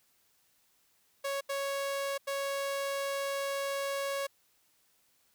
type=tone bursts at uneven times; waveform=sawtooth; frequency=554.4 Hz; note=C#5; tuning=in tune; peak=-28 dBFS; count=3; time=1.24-1.41 / 1.49-2.18 / 2.27-4.27 s; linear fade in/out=10 ms; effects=white hiss -70 dBFS RMS until 5.34 s